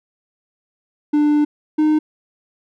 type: tone pair in turn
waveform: triangle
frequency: 296.8 / 306.9 Hz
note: D4 / D#4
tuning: +18 / -24 cents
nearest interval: minor second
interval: 58 cents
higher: second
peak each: -10 dBFS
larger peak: neither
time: 1.13-1.45 / 1.78-1.99 s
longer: first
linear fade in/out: 10 ms
effects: none